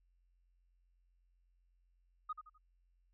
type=tone with echo; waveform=sine; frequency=1244.5 Hz; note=D#6; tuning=in tune; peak=-36 dBFS; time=2.29-2.33 s; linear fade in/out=10 ms; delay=84 ms; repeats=3; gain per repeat=-9 dB; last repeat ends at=2.582 s; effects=tanh soft clip ceiling -32 dBFS + added 44 Hz sine -70 dBFS peak until 3.13 s